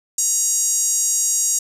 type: tone with high-pass filter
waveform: 5% pulse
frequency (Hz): 950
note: A#5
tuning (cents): +33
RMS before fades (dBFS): -19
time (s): 0.18-1.59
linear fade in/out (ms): 5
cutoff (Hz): 6900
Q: 7
effects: none